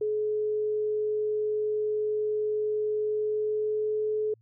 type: tone with pitch glide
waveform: sine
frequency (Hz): 425.5 to 428.5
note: G#4 to A4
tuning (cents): +42 to -46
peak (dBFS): -25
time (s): 0.01-4.34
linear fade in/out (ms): 5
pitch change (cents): +12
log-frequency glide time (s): 3.03-4.12
effects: added 112 Hz sine -59 dBFS peak until 4.41 s